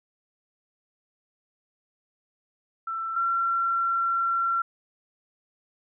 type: tone pair in turn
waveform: sine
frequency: 1337 / 1361.9 Hz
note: E6 / F6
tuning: +24 / -44 cents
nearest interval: unison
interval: 32 cents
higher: second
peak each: -28 / -22 dBFS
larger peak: second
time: 2.87-3.16 / 3.16-4.62 s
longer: second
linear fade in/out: 5 ms
effects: none